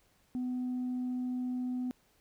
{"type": "tone", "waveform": "sine", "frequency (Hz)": 250.8, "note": "B3", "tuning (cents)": 27, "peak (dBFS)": -30, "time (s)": [0.35, 1.91], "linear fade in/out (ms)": 0, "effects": ["tanh soft clip ceiling -30 dBFS", "pink hiss -69 dBFS RMS until 2.2 s"]}